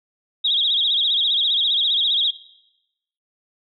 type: tone with vibrato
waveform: sine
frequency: 3520 Hz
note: A7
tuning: in tune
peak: -16 dBFS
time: 0.44-2.31 s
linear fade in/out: 10 ms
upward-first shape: sine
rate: 15 Hz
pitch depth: 160 cents each way
effects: noise-tail reverb RT60 0.9 s tail -19 dB re dry